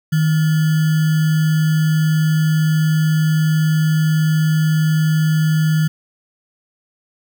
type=tone with sample-and-hold; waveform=sine; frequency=156.9 Hz; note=D#3; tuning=15 cents sharp; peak=-12 dBFS; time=0.12-5.88 s; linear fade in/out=10 ms; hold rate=1575 Hz; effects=none